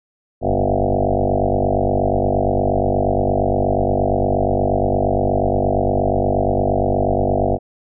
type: tone with frequency modulation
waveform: sine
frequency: 368.6 Hz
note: F#4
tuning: 7 cents flat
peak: -14 dBFS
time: 0.41-7.59 s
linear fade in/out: 50 ms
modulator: 48.5 Hz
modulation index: 7.5
effects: none